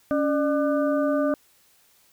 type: harmonic tone with a mistuned harmonic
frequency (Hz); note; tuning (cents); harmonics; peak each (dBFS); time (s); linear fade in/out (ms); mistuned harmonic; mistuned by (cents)
299.8; D4; +36; 1 / 2 / 4 / 5; -23 / -23 / -32 / -36; 0.11-1.34; 0; 1; -110
effects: white hiss -60 dBFS RMS until 2.12 s